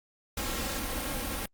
pink noise with comb filter, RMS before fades -33 dBFS, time 0.37-1.46 s, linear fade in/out 5 ms, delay 3.7 ms, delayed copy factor +0.65, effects Opus 48 kbps

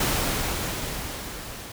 pink noise with level ramp, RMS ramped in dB -23 to -39 dBFS, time 0-1.72 s, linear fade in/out 5 ms, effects none

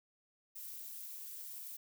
violet noise with amplitude modulation, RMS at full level -44 dBFS, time 0.55-1.77 s, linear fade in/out 10 ms, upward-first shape sine, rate 213 Hz, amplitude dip 70%, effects none

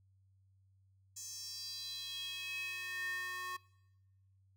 square tone with high-pass filter sweep, 364.5 Hz, F#4, 26 cents flat, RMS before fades -43 dBFS, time 1.16-3.57 s, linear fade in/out 10 ms, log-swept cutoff 6700 to 1300 Hz, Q 5.7, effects noise-tail reverb RT60 1.0 s tail -22 dB re dry + added 96 Hz sine -66 dBFS peak until 4.56 s

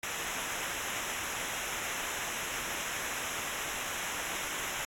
pink noise with comb filter, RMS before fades -36 dBFS, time 0.03-4.85 s, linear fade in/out 2 ms, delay 0.22 ms, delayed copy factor -0.85, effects low-pass 12000 Hz 12 dB/octave + AAC 64 kbps

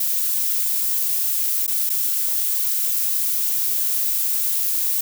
violet noise with dropouts, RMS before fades -21 dBFS, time 0-5.01 s, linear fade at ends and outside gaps 5 ms, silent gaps 1.666-1.677 / 1.894-1.899 s, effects none

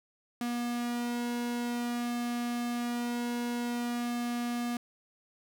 sawtooth tone with flanger, 240 Hz, B3, 49 cents flat, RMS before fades -33 dBFS, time 0.41-4.77 s, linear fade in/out 2 ms, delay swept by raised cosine 2 to 2.54 ms, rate 0.5 Hz, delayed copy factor -0.65, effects none

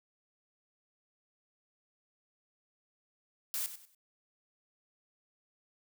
blue noise with echo, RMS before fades -35 dBFS, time 3.54-3.66 s, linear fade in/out 0 ms, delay 96 ms, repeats 3, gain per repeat -11 dB, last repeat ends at 3.948 s, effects none

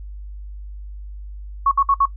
sine tone bursts, 1108.7 Hz, C#6, in tune, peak -12 dBFS, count 4, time 1.66-2.056 s, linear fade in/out 5 ms, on 54 ms, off 60 ms, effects noise-tail reverb RT60 0.1 s tail -18 dB re dry + added 50 Hz sine -31 dBFS peak until 2.16 s

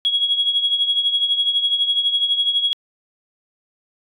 sine tone with tremolo, 3322 Hz, G#7, in tune, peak -12 dBFS, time 0.05-2.73 s, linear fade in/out 0 ms, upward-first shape triangle, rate 12 Hz, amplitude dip 75%, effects tanh soft clip ceiling -8 dBFS

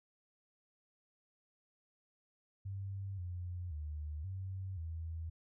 sine tone with pitch steps, 97.7 / 88.9 / 75.6 / 94.9 / 81.7 Hz, G2 / F2 / D#2 / F#2 / E2, -5 / +31 / -49 / +44 / -15 cents, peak -39 dBFS, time 2.65-5.3 s, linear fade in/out 10 ms, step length 530 ms, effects none

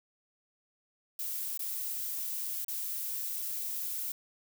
violet noise with dropouts, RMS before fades -36 dBFS, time 1.19-4.12 s, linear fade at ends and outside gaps 1 ms, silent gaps 1.575-1.593 / 2.646-2.682 s, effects none

